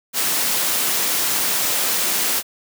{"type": "high-pass noise", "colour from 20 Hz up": "white", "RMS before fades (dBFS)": -20, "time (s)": [0.13, 2.43], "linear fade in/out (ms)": 50, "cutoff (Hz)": 180, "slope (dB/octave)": 12, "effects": []}